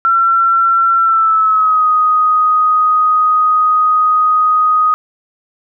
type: tone with pitch glide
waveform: sine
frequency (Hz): 1354 to 1248.8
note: E6 to D#6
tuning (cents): +46 to +6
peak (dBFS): -8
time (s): 0.05-4.94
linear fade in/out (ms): 0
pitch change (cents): -140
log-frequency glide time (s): 0.99-1.87
effects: none